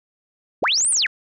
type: linear two-way sweep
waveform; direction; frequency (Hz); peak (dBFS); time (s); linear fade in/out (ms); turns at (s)
sine; up then down; 82.41 to 9760 to 1312; -16; 0.62-1.07; 10; 0.9
type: clicks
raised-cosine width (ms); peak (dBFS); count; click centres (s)
0.2; -22; 10; 0.641 / 0.678 / 0.722 / 0.777 / 0.807 / 0.848 / 0.925 / 0.971 / 1.025 / 1.065
effects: none